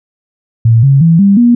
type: tone with pitch steps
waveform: sine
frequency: 114.2 / 137.39 / 165.28 / 198.83 / 239.2 Hz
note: A#2 / C#3 / E3 / G3 / A#3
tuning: -35 / -15 / +5 / +25 / +45 cents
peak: -3 dBFS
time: 0.65-1.55 s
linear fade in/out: 5 ms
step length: 180 ms
effects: none